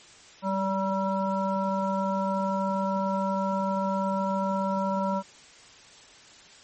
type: harmonic tone with a mistuned harmonic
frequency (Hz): 192.3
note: G3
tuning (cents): -33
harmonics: 1 / 3 / 5 / 7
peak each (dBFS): -28 / -30 / -29 / -36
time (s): 0.42-5.23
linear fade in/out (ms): 50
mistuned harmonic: 1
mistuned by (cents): +23
effects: white hiss -51 dBFS RMS until 6.63 s + MP3 32 kbps